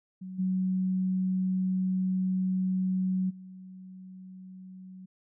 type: tone with level steps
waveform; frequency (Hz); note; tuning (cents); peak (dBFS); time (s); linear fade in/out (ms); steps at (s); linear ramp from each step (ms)
sine; 186.4; F#3; +13; -37 / -25 / -43; 0.21-5.06; 10; 0.38 / 3.29; 20
effects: none